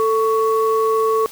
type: tone pair together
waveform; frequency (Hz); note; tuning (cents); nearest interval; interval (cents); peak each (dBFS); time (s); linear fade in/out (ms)
sine; 443.5 / 1117.5; A4 / C#6; +14 / +14; octave + major third; 1600; -15 / -18; 0-1.26; 0
effects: tanh soft clip ceiling -6 dBFS + white hiss -39 dBFS RMS until 1.31 s